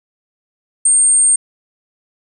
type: tone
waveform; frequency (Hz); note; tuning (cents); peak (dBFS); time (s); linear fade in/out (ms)
sine; 8620; C#9; -49; -8; 0.85-1.36; 5
effects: none